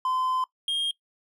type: tone pair in turn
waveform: triangle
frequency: 1027 / 3229 Hz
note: C6 / G#7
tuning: -33 / -49 cents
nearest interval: octave + minor sixth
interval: 1984 cents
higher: second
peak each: -22 dBFS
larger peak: neither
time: 0.05-0.44 / 0.68-0.91 s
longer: first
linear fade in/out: 2 ms
effects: noise-tail reverb RT60 0.1 s tail -20 dB re dry